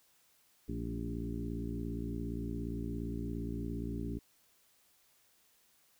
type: harmonic tone with a mistuned harmonic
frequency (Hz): 57.3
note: A#1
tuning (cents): -29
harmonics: 1 / 2 / 3 / 4 / 5 / 6 / 7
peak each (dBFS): -41 / -43 / -44 / -43 / -42 / -48 / -48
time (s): 0.68-4.19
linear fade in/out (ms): 10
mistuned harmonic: 4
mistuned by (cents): -46
effects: white hiss -69 dBFS RMS until 5.99 s